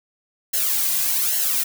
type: noise with flanger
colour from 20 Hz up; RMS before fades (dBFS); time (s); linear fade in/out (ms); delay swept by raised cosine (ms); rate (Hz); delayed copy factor
blue; -21; 0.53-1.64; 10; 0.82 to 2.32; 1.2; -0.75
effects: none